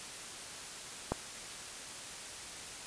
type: click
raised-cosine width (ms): 1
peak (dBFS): -16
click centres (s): 1.12
effects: white hiss -45 dBFS RMS until 2.86 s + resampled to 22050 Hz